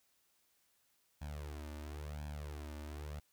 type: tone with flanger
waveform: sawtooth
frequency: 74.2 Hz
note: D2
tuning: 18 cents sharp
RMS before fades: -45 dBFS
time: 1.21-3.2 s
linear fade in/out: 10 ms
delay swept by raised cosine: 1.2 to 3.4 ms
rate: 0.96 Hz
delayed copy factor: +0.95
effects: white hiss -75 dBFS RMS until 3.32 s

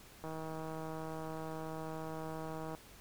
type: click train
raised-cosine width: 1 ms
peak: -30 dBFS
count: 400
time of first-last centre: 0.24-2.749 s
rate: 159 Hz
effects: pink hiss -57 dBFS RMS until 3 s

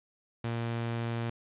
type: tone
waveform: sawtooth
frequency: 116.54 Hz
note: A#2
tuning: in tune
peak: -27 dBFS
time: 0.44-1.3 s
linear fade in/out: 5 ms
effects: resampled to 8000 Hz + 9-bit

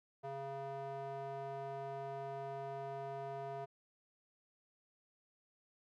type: tone with band-pass filter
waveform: square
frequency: 137.3 Hz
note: C#3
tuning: 16 cents flat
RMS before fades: -44 dBFS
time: 0.23-3.66 s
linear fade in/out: 20 ms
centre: 670 Hz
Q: 2.3
effects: none

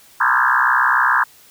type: tone with frequency modulation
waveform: sine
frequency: 1318.5 Hz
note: E6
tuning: in tune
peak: -12 dBFS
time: 0.2-1.24 s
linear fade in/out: 10 ms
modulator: 63.5 Hz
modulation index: 6.1
effects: white hiss -48 dBFS RMS until 1.5 s

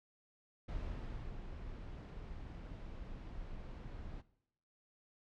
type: noise with ADSR envelope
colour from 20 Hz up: brown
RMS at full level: -41 dBFS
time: 0.68-4.22 s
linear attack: 12 ms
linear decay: 670 ms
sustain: -6 dB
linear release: 18 ms
effects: noise-tail reverb RT60 0.8 s tail -19 dB re dry + low-pass 4000 Hz 12 dB/octave

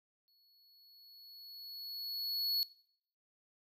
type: tone with exponential growth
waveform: square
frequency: 4381 Hz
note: C#8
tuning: 21 cents flat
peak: -31 dBFS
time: 0.28-2.63 s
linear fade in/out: 0 ms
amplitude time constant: 510 ms
effects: noise-tail reverb RT60 0.6 s tail -19 dB re dry

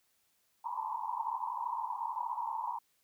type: band-pass noise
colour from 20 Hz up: white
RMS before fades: -37 dBFS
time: 0.64-2.79 s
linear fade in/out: 10 ms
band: 880 to 1000 Hz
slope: 96 dB/octave
effects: white hiss -74 dBFS RMS until 3.03 s

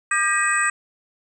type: tone cluster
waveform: sine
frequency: 1204 / 1601 / 1909 / 2522 / 8050 Hz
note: D6 / G6 / A#6 / D#7 / B8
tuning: +43 / +36 / +41 / +23 / +32 cents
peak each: -23 / -23 / -22 / -27 / -25 dBFS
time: 0.11-0.7 s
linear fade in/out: 5 ms
effects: tanh soft clip ceiling -6 dBFS

